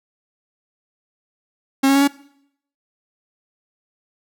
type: tone with pitch steps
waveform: 45% pulse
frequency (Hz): 270.7 / 274.5 / 278.3 / 282.2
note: C#4 / C#4 / C#4 / C#4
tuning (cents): -41 / -17 / +7 / +31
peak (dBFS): -12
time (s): 1.83-2.078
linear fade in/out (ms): 10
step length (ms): 62
effects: noise-tail reverb RT60 0.7 s tail -21 dB re dry